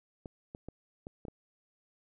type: clicks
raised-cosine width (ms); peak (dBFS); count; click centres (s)
2; -29; 6; 0.258 / 0.549 / 0.686 / 1.069 / 1.252 / 1.283
effects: none